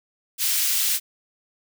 white high-pass noise, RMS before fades -22 dBFS, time 0.38-1 s, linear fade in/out 50 ms, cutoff 2500 Hz, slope 12 dB/octave, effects none

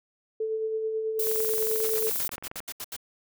sine tone with tremolo, 440 Hz, A4, in tune, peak -25 dBFS, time 0.4-2.1 s, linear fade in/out 5 ms, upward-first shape sine, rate 9.2 Hz, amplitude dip 35%
violet noise, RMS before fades -29 dBFS, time 1.19-2.28 s, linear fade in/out 5 ms
click train, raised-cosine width 0.5 ms, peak -25 dBFS, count 31, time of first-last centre 1.27-2.603 s, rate 22.5 Hz
white noise bursts, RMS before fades -36 dBFS, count 10, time 1.83-2.965 s, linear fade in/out 5 ms, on 46 ms, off 75 ms
effects none

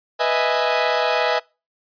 sawtooth chord, E major seventh, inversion second, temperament equal, 493.9 / 622.3 / 659.3 / 830.6 Hz, B4 / D#5 / E5 / G#5, 0 / 0 / 0 / 0 cents, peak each -19 dBFS, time 0.19-1.4 s, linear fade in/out 20 ms, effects noise-tail reverb RT60 0.3 s tail -25 dB re dry + resampled to 11025 Hz

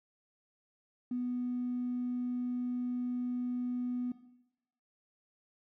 triangle tone, 246.9 Hz, B3, in tune, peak -28 dBFS, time 1.11-4.12 s, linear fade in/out 5 ms, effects noise-tail reverb RT60 0.8 s tail -17 dB re dry + tanh soft clip ceiling -30 dBFS

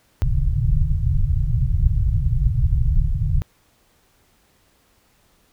pink low-pass noise, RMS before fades -18 dBFS, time 0.22-3.42 s, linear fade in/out 0 ms, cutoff 150 Hz, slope 96 dB/octave, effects pink hiss -60 dBFS RMS until 5.52 s

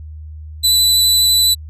sawtooth tone with vibrato, 3982 Hz, B7, 14 cents sharp, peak -7 dBFS, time 0.63-1.55 s, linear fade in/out 20 ms, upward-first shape square, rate 12 Hz, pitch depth 9 cents each way, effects added 77 Hz sine -29 dBFS peak until 1.69 s + resampled to 32000 Hz

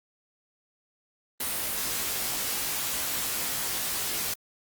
white noise with comb filter, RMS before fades -30 dBFS, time 1.4-4.34 s, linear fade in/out 5 ms, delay 19 ms, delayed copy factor +0.8, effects Opus 32 kbps

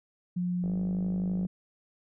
sine tone with pitch glide, 178.2 to 183 Hz, F3 to F#3, +35 to -19 cents, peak -27 dBFS, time 0.36-1.47 s, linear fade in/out 10 ms, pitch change +46 cents, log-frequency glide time 0.67-0.74 s
click train, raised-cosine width 2 ms, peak -28 dBFS, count 43, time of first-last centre 0.64-1.451 s, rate 51.8 Hz
effects none

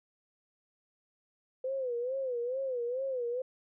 sine tone with vibrato, 506 Hz, B4, 42 cents sharp, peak -31 dBFS, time 1.64-3.42 s, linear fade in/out 5 ms, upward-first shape sine, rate 2.3 Hz, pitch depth 120 cents each way, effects none

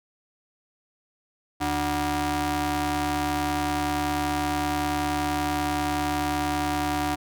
sawtooth ring-modulated tone, 221.3 Hz, A3, 10 cents sharp, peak -17 dBFS, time 1.6-7.16 s, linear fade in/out 20 ms, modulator 518 Hz, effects none

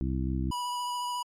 harmonic tone, 65 Hz, C2, 11 cents flat, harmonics 1 / 2 / 3 / 4 / 5, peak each -30 / -33 / -35 / -36 / -37 dBFS, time 0.01-0.51 s, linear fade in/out 0 ms
square tone with vibrato, 979 Hz, B5, 15 cents flat, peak -31 dBFS, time 0.51-1.23 s, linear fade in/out 10 ms, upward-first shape sine, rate 14 Hz, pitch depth 13 cents each way
effects low-pass 12000 Hz 12 dB/octave + MP3 96 kbps

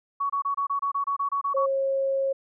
sine tone bursts, 1121 Hz, C#6, 19 cents sharp, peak -23 dBFS, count 12, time 0.2-1.662 s, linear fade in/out 10 ms, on 98 ms, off 26 ms
sine tone, 542 Hz, C#5, 39 cents flat, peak -22 dBFS, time 1.54-2.33 s, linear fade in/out 10 ms
effects none

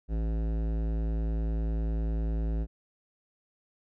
sine tone with hard clipping, 55 Hz, A1, in tune, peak -29 dBFS, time 0.08-2.67 s, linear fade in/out 50 ms, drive 16 dB, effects none

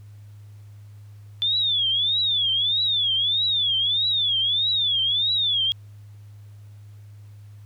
sine tone with vibrato, 3496 Hz, A7, 12 cents flat, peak -19 dBFS, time 1.42-5.72 s, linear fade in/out 0 ms, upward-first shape triangle, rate 1.6 Hz, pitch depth 210 cents each way, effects added 103 Hz sine -41 dBFS peak until 7.65 s + pink hiss -62 dBFS RMS until 7.65 s

